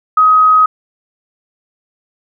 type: tone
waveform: sine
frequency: 1262 Hz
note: D#6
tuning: 24 cents sharp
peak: -5 dBFS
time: 0.17-0.66 s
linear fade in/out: 5 ms
effects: none